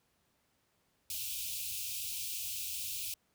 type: band-stop noise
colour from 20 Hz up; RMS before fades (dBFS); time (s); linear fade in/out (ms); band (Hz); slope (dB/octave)
white; -39; 1.1-3.14; 2; 120 to 2400; 96
effects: pink hiss -75 dBFS RMS until 3.34 s + high-pass 60 Hz 12 dB/octave